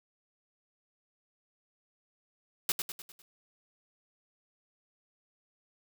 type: noise with echo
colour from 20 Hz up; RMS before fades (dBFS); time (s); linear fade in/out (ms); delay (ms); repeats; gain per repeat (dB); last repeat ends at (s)
white; -28; 2.69-2.72; 2; 100; 5; -6; 3.22
effects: none